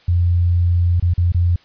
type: tone with dropouts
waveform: sine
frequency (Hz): 87.31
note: F2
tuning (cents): 0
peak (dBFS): -12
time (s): 0.08-1.56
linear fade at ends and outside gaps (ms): 5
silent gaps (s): 0.999-1.024 / 1.138-1.178 / 1.321-1.345
effects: white hiss -51 dBFS RMS until 1.64 s + resampled to 11025 Hz